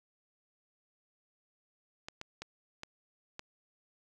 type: clicks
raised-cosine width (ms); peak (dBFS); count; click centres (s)
0.2; -24; 5; 2.085 / 2.214 / 2.42 / 2.834 / 3.394
effects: none